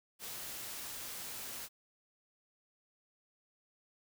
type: noise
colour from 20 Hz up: white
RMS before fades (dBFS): -44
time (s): 0.19-1.69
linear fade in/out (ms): 50
effects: none